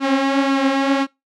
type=tone with flanger; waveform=sawtooth; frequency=272.6 Hz; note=C#4; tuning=29 cents flat; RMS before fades=-17 dBFS; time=0-1.07 s; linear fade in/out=50 ms; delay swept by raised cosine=0.71 to 6.31 ms; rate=1.9 Hz; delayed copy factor=+0.5; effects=noise-tail reverb RT60 0.2 s tail -22 dB re dry + low-pass 4000 Hz 12 dB/octave